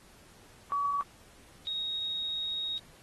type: tone pair in turn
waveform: sine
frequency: 1136 / 3761 Hz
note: C#6 / A#7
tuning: +42 / +15 cents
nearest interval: octave + major sixth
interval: 2073 cents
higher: second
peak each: -27 / -31 dBFS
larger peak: first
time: 0.72-1.01 / 1.67-2.78 s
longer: second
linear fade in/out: 0 ms
effects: pink hiss -58 dBFS RMS until 3.02 s + AAC 32 kbps